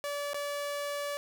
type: tone with dropouts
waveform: sawtooth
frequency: 576 Hz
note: D5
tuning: 34 cents flat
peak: -29 dBFS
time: 0.04-1.17 s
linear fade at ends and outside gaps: 0 ms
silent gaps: 0.333-0.344 s
effects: 10-bit